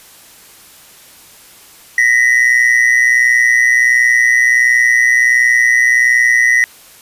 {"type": "ring-modulated tone", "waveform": "triangle", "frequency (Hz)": 1930, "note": "B6", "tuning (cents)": -40, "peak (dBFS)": -3, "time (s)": [1.98, 6.64], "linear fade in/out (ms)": 0, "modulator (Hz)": 60.7, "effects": ["white hiss -41 dBFS RMS until 7.01 s", "resampled to 32000 Hz"]}